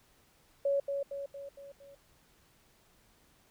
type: tone with echo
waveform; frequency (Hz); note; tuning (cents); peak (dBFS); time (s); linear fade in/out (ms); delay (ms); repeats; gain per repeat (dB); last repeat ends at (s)
sine; 559; C#5; +14; -26; 0.65-0.8; 5; 230; 5; -5; 1.95
effects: pink hiss -66 dBFS RMS until 3.5 s

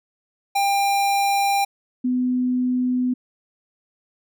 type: tone pair in turn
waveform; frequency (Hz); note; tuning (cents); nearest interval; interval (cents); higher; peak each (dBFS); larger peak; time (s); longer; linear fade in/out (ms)
square / sine; 797 / 251; G5 / B3; +28 / +28; octave + minor sixth; 2000; first; -18; neither; 0.55-1.65 / 2.04-3.14; neither; 10
effects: none

